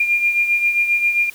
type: beating tone pair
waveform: sine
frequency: 2400 / 2407.5 Hz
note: D7 / D7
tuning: +37 / +42 cents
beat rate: 7.5 Hz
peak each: -15 / -23 dBFS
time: 0-1.3 s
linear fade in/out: 5 ms
effects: white hiss -43 dBFS RMS until 1.34 s